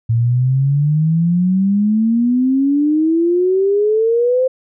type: exponential sweep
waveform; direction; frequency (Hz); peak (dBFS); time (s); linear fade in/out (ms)
sine; up; 113 to 523.3; -11; 0.09-4.48; 10
effects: none